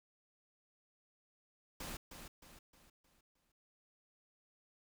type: noise with echo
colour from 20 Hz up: pink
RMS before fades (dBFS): -45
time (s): 1.8-1.97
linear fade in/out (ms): 5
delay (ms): 310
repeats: 5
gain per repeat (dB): -7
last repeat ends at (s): 3.52
effects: none